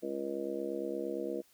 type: harmonic tone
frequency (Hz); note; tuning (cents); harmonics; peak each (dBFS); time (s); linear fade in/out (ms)
68.7; C#2; -15; 3 / 4 / 5 / 6 / 7 / 8 / 9; -45 / -43 / -38 / -50 / -38 / -49 / -43; 0.02-1.42; 20
effects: white hiss -66 dBFS RMS until 1.53 s